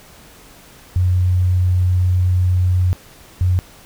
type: tone pair in turn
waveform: sine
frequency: 90.8 / 90.8 Hz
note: F#2 / F#2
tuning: -32 / -32 cents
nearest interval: unison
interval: 0 cents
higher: neither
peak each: -12 dBFS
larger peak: neither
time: 0.96-2.93 / 3.41-3.59 s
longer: first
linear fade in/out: 0 ms
effects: pink hiss -44 dBFS RMS until 3.85 s